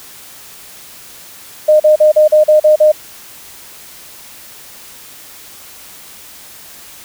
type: tone bursts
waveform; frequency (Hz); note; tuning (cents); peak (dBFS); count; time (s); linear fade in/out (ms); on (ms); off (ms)
sine; 612; D#5; -29; -4; 8; 1.68-2.92; 10; 120; 40
effects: white hiss -36 dBFS RMS until 7.04 s